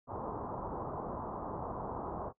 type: low-pass noise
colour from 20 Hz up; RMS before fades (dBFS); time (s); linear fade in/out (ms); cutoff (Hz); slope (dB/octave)
white; -40; 0.07-2.33; 50; 1100; 48
effects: noise-tail reverb RT60 0.1 s tail -19 dB re dry